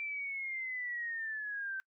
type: linear sweep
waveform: sine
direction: down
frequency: 2349 to 1543 Hz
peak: -36 dBFS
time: 0-1.8 s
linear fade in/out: 0 ms
effects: noise-tail reverb RT60 0.1 s tail -24 dB re dry